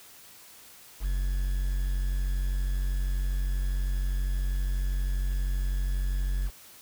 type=tone with quantisation; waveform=triangle; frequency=46.25 Hz; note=F#1; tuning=in tune; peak=-23 dBFS; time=1-6.51 s; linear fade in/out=50 ms; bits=8; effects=white hiss -51 dBFS RMS until 6.81 s